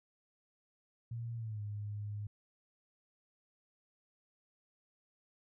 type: tone with pitch glide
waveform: sine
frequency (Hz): 116.54 to 103.83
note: A#2 to G#2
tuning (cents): 0 to 0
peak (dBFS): -38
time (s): 1.11-2.27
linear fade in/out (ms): 5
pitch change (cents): -200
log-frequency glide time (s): 1.36-1.61
effects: none